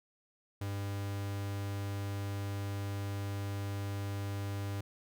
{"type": "tone", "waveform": "45% pulse", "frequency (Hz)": 100, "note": "G2", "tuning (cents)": 35, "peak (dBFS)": -35, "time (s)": [0.61, 4.81], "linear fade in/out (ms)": 5, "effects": []}